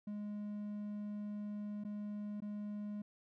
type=tone with dropouts; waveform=triangle; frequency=207.7 Hz; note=G#3; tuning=in tune; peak=-38 dBFS; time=0.07-3.02 s; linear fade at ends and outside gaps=5 ms; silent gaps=1.839-1.848 / 2.404-2.42 s; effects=none